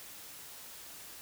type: silence
effects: white hiss -49 dBFS RMS until 1.21 s